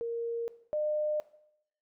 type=tone pair in turn; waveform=sine; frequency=465.6 / 604.9 Hz; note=A#4 / D#5; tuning=-2 / -49 cents; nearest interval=perfect fourth; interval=453 cents; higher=second; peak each=-31 / -28 dBFS; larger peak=second; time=0.01-0.48 / 0.73-1.2 s; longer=neither; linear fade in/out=0 ms; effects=noise-tail reverb RT60 0.7 s tail -17 dB re dry